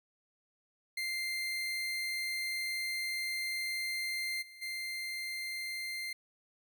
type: tone with level steps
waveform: 30% pulse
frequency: 2093 Hz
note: C7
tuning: in tune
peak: -31 / -48 / -34 dBFS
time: 0.97-6.13 s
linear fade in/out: 5 ms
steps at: 4.41 / 4.61 s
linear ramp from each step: 20 ms
effects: none